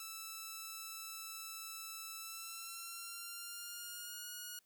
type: tone with pitch glide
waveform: 5% pulse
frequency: 1318.5 to 1446.2 Hz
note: E6 to F#6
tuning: 0 to -40 cents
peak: -34 dBFS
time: 0-4.59 s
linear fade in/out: 2 ms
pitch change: +160 cents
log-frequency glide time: 2.18-4.3 s
effects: white hiss -75 dBFS RMS until 4.65 s